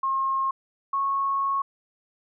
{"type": "tone pair in turn", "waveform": "sine", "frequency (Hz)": [1074, 1099.1], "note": ["C6", "C#6"], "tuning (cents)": [45, -15], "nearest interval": "unison", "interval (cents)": 40, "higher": "second", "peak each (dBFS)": -22, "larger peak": "neither", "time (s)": [[0.03, 0.51], [0.93, 1.62]], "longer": "second", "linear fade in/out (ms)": 5, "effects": []}